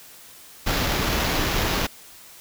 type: noise with sample-and-hold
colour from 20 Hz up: pink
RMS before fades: -23 dBFS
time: 0.66-1.87 s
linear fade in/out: 10 ms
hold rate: 8820 Hz
effects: white hiss -46 dBFS RMS until 2.4 s